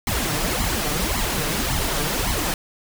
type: noise with flanger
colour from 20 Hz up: pink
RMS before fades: -23 dBFS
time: 0.07-2.54 s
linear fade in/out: 2 ms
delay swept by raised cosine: 0.95 to 6.85 ms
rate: 1.8 Hz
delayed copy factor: +0.8
effects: none